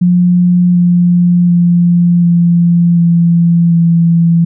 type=tone with pitch steps; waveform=sine; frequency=177.6 / 175.66 / 173.74 / 171.85 / 169.97 / 168.12 Hz; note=F3 / F3 / F3 / F3 / F3 / E3; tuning=+29 / +10 / -9 / -28 / -47 / +34 cents; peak=-5 dBFS; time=0.01-4.45 s; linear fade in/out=10 ms; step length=740 ms; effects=none